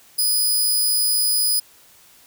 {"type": "tone", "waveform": "10% pulse", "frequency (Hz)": 4978, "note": "D#8", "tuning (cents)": 0, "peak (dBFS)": -10, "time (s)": [0.18, 1.6], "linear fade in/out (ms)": 10, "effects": ["white hiss -51 dBFS RMS until 2.26 s"]}